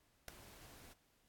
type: noise with ADSR envelope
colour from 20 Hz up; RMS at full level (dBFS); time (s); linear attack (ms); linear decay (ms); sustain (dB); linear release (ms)
pink; -40; 0.28-0.94; 3; 4; -19; 18
effects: pink hiss -75 dBFS RMS until 1.28 s + AAC 64 kbps